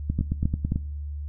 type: two click trains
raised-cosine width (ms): 5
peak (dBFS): -13 / -11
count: 7 / 3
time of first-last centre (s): 0.1-0.759 / 0.19-0.721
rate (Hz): 9.1 / 3.77
effects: noise-tail reverb RT60 0.8 s tail -21 dB re dry + added 73 Hz sine -30 dBFS peak until 1.28 s